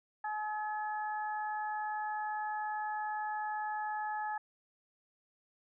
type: harmonic tone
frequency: 425.6 Hz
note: G#4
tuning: 42 cents sharp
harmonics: 2 / 3 / 4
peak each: -35 / -46 / -42 dBFS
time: 0.24-4.38 s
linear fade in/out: 5 ms
effects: none